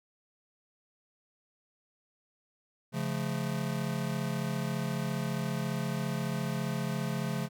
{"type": "chord", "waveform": "square", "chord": "Db augmented", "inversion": "none", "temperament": "just", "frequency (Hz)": [138.59, 173.24, 216.5], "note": ["Db3", "F3", "A3"], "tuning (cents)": [0, -14, -28], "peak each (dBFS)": [-35, -36, -37], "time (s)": [2.92, 7.49], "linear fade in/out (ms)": 50, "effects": []}